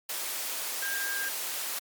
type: tone in noise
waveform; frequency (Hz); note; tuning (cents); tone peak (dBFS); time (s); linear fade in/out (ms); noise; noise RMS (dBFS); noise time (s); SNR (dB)
sine; 1605; G6; +40; -32; 0.82-1.29; 5; white; -34; 0.09-1.79; -1
effects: high-pass 400 Hz 12 dB/octave + Opus 48 kbps